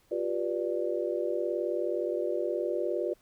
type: chord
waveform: sine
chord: G dominant seventh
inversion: third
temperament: just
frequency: 352.8 / 392 / 490 / 588 Hz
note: F4 / G4 / B4 / D5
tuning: +18 / 0 / -14 / +2 cents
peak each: -32 / -35 / -34 / -33 dBFS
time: 0.11-3.14 s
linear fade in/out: 10 ms
effects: pink hiss -66 dBFS RMS until 3.21 s

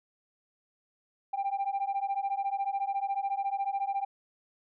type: beating tone pair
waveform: sine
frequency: 784 / 798 Hz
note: G5 / G5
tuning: 0 / +31 cents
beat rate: 14 Hz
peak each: -30 dBFS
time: 1.33-4.05 s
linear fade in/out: 10 ms
effects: tanh soft clip ceiling -25 dBFS

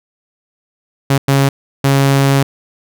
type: tone bursts at uneven times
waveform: sawtooth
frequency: 137.7 Hz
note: C#3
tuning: 11 cents flat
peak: -5 dBFS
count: 3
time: 1.1-1.18 / 1.28-1.49 / 1.84-2.43 s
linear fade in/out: 5 ms
effects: none

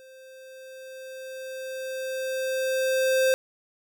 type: tone with level ramp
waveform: square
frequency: 523.3 Hz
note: C5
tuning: in tune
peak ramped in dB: -48 to -19 dBFS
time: 0-3.34 s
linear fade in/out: 0 ms
effects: none

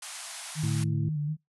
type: band-pass noise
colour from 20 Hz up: white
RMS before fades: -41 dBFS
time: 0.02-0.84 s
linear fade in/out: 5 ms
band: 620 to 11000 Hz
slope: 96 dB/octave
type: tone with vibrato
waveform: sine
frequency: 151 Hz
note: D3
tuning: 48 cents sharp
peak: -27 dBFS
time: 0.55-1.37 s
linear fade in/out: 50 ms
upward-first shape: square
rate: 4.1 Hz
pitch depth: 39 cents each way
type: harmonic tone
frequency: 109 Hz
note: A2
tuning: 16 cents flat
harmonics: 1 / 2 / 3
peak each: -29 / -37 / -39 dBFS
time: 0.63-1.09 s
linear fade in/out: 5 ms
effects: noise-tail reverb RT60 0.2 s tail -25 dB re dry

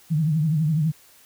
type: tone with vibrato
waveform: sine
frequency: 155.56 Hz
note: D#3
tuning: in tune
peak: -18 dBFS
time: 0.1-0.92 s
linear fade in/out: 20 ms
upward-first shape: triangle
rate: 12 Hz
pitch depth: 130 cents each way
effects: white hiss -53 dBFS RMS until 1.25 s

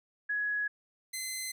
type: tone pair in turn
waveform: sine / 10% pulse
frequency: 1677 / 2054 Hz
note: G#6 / C7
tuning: +16 / -33 cents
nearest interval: major third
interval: 351 cents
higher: second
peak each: -29 / -26 dBFS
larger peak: second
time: 0.29-0.68 / 1.13-1.52 s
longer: neither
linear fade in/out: 10 ms
effects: none

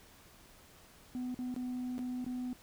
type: tone with dropouts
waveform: sine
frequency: 250 Hz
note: B3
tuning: 21 cents sharp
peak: -33 dBFS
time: 1.15-2.53 s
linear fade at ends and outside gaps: 0 ms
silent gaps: 1.344-1.39 / 1.542-1.563 / 1.981-1.991 / 2.244-2.264 s
effects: tanh soft clip ceiling -34 dBFS + pink hiss -59 dBFS RMS until 2.62 s

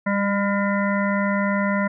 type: harmonic tone with a mistuned harmonic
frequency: 201.3 Hz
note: G3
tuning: 46 cents sharp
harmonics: 1 / 3 / 5 / 7 / 9 / 10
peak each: -21 / -26 / -28 / -29 / -31 / -31 dBFS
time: 0.06-1.88 s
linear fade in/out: 10 ms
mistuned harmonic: 1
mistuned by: -17 cents
effects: none

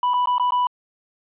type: tone with dropouts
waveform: triangle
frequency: 987.8 Hz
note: B5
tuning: in tune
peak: -15 dBFS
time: 0.03-0.67 s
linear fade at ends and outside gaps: 2 ms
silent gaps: 0.136-0.14 / 0.258-0.272 / 0.382-0.397 / 0.507-0.521 s
effects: resampled to 8000 Hz

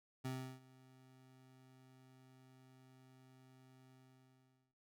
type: tone with ADSR envelope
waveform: 25% pulse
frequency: 130 Hz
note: C3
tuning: 11 cents flat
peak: -36 dBFS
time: 0.24-4.75 s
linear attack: 16 ms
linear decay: 340 ms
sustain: -23 dB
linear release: 830 ms
effects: none

